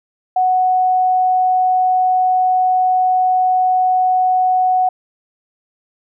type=tone; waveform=sine; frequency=740 Hz; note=F#5; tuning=in tune; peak=-11 dBFS; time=0.36-4.89 s; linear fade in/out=5 ms; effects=none